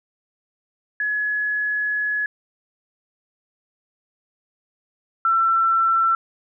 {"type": "tone pair in turn", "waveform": "sine", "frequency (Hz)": [1693, 1343.7], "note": ["G#6", "E6"], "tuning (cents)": [33, 33], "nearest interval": "major third", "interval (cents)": 400, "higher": "first", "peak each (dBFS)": [-20, -15], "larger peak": "second", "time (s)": [[1, 2.26], [5.25, 6.15]], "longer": "first", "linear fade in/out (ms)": 2, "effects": []}